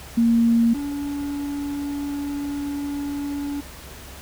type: tone pair in turn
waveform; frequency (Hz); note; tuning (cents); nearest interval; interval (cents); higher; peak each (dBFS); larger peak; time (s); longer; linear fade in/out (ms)
sine / triangle; 231.9 / 285.8; A#3 / D4; -9 / -47; major third; 362; second; -14 / -23; first; 0.17-0.74 / 0.74-3.61; second; 10
effects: added 66 Hz sine -43 dBFS peak until 4.21 s + pink hiss -41 dBFS RMS until 4.21 s